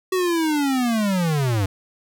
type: linear sweep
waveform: square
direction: down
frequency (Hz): 378 to 92.5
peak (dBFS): -19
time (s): 0.12-1.66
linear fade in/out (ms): 5
effects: none